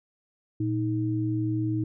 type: tone pair together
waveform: sine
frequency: 116.3 / 314.8 Hz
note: A#2 / D#4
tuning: -4 / +20 cents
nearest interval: octave + perfect fourth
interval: 1724 cents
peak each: -27 dBFS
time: 0.6-1.84 s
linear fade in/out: 5 ms
effects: none